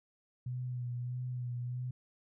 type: tone with vibrato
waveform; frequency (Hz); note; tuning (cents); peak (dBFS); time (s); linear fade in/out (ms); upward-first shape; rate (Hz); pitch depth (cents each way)
sine; 123.8; B2; +5; -35; 0.46-1.91; 5; sine; 1.6; 29
effects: none